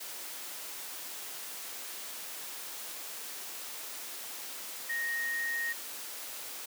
sine tone in noise, 1864.7 Hz, A#6, in tune, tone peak -31 dBFS, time 4.89-5.73 s, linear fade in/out 10 ms, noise white, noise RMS -42 dBFS, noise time 0-6.66 s, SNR +8 dB, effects high-pass 300 Hz 12 dB/octave

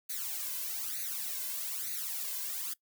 blue noise with flanger, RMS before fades -37 dBFS, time 0.09-2.74 s, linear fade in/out 10 ms, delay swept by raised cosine 0.47 to 1.97 ms, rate 1.1 Hz, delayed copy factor +0.9, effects noise-tail reverb RT60 0.1 s tail -21 dB re dry

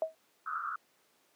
sine tone with exponential decay, 640 Hz, D#5, 49 cents sharp, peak -24 dBFS, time 0.02-0.15 s, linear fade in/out 1 ms, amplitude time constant 27 ms
white band-pass noise, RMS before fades -37 dBFS, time 0.46-0.76 s, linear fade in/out 5 ms, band 1200 to 1400 Hz, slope 96 dB/octave
effects pink hiss -69 dBFS RMS until 1.35 s + high-pass 300 Hz 12 dB/octave

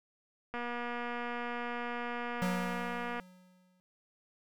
click train, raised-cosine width 0.5 ms, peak -24 dBFS, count 639, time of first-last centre 0.54-3.198 s, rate 240 Hz
square tone with exponential decay, 182.9 Hz, F#3, 20 cents flat, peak -30 dBFS, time 2.42-3.8 s, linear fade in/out 0 ms, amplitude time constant 300 ms
effects none

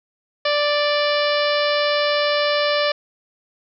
harmonic tone, 587 Hz, D5, 1 cent flat, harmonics 1 / 2 / 3 / 4 / 5 / 6 / 7 / 8 / 9, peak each -19 / -25 / -26 / -28 / -28 / -30 / -30 / -31 / -32 dBFS, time 0.45-2.92 s, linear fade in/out 5 ms, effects none

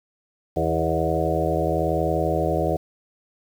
harmonic tone with a mistuned harmonic, 81 Hz, E2, 30 cents flat, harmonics 1 / 2 / 4 / 5 / 6 / 7 / 8 / 9, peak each -28 / -28 / -28 / -28 / -28 / -28 / -28 / -28 dBFS, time 0.56-2.77 s, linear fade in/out 10 ms, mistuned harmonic 8, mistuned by -24 cents, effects 8-bit

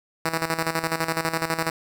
5% pulse tone with tremolo, 163 Hz, E3, 19 cents flat, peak -10 dBFS, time 0.25-1.7 s, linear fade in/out 5 ms, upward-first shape square, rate 12 Hz, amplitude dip 70%, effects none

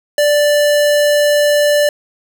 square tone, 587.3 Hz, D5, in tune, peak -10 dBFS, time 0.18-1.89 s, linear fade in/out 2 ms, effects none

